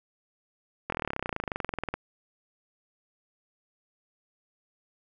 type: slowing click train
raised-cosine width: 0.5 ms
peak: -15 dBFS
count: 30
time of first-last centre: 0.9-1.94 s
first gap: 23 ms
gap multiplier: 1.03
effects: none